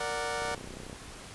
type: chord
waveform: 20% pulse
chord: Bb augmented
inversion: none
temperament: equal with one note detuned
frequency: 464.3 / 587.3 / 740 Hz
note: Bb4 / D5 / F#5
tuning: -7 / 0 / 0 cents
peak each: -31 dBFS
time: 0-0.55 s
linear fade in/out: 5 ms
type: click train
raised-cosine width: 2 ms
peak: -30 dBFS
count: 17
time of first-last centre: 0.42-0.93 s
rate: 31.4 Hz
effects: pink hiss -46 dBFS RMS until 1.34 s + resampled to 24000 Hz